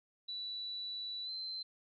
sine tone with pitch glide, 3951 to 4093 Hz, B7 to C8, 0 to -39 cents, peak -39 dBFS, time 0.28-1.63 s, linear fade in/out 10 ms, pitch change +61 cents, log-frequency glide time 1.24-1.3 s, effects none

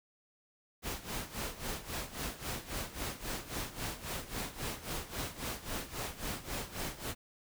pink noise with tremolo, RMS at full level -37 dBFS, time 0.82-7.15 s, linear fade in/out 50 ms, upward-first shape sine, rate 3.7 Hz, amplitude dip 80%, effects none

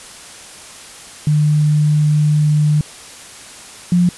sine tone pair in turn, 150.4 / 176.4 Hz, D3 / F3, +42 / +18 cents, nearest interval minor third, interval 276 cents, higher second, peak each -10 / -9 dBFS, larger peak second, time 1.27-2.81 / 3.92-4.09 s, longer first, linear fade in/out 2 ms, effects white hiss -36 dBFS RMS until 4.17 s + resampled to 24000 Hz

